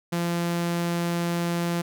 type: tone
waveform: sawtooth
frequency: 171.6 Hz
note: F3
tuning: 30 cents flat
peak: -20 dBFS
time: 0.12-1.82 s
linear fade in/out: 10 ms
effects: none